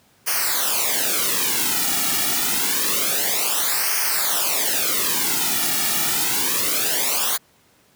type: noise with flanger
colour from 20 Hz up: white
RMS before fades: -21 dBFS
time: 0.26-7.38 s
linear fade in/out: 20 ms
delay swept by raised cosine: 0.26 to 1.96 ms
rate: 0.27 Hz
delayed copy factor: -0.85
effects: pink hiss -57 dBFS RMS until 7.95 s + high-pass 100 Hz 12 dB/octave